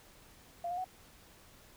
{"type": "tone with pitch steps", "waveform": "sine", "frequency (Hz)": [692, 712, 742], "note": ["F5", "F5", "F#5"], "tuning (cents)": [-16, 33, 5], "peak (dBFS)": -34, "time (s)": [0.64, 0.844], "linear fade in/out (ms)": 5, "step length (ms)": 68, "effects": ["pink hiss -59 dBFS RMS until 1.76 s"]}